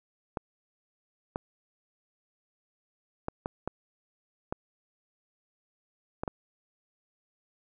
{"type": "clicks", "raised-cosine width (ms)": 1, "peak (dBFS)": -17, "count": 8, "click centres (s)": [0.372, 1.359, 3.284, 3.459, 3.676, 4.525, 6.235, 6.278], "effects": []}